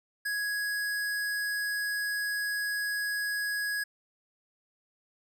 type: tone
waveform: square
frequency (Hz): 1665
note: G#6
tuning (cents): +4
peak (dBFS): -30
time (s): 0.25-3.84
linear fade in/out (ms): 10
effects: none